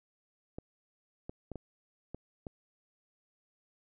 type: clicks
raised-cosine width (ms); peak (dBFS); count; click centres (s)
2; -27; 6; 0.585 / 1.295 / 1.517 / 1.557 / 2.146 / 2.468
effects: none